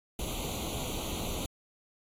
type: noise with comb filter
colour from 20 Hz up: pink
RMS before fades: -36 dBFS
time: 0.19-1.46 s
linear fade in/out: 2 ms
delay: 0.29 ms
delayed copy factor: +0.95
effects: AAC 48 kbps